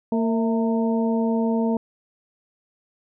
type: harmonic tone with a mistuned harmonic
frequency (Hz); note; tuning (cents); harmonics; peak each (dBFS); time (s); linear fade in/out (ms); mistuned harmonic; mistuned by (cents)
228.3; A#3; -36; 1 / 2 / 3 / 4; -20 / -26 / -30 / -32; 0.12-1.77; 2; 3; -64
effects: none